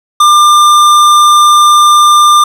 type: tone with hard clipping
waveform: sine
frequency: 1196 Hz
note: D6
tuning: 31 cents sharp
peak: -4 dBFS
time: 0.2-2.44 s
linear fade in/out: 5 ms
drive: 15 dB
effects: none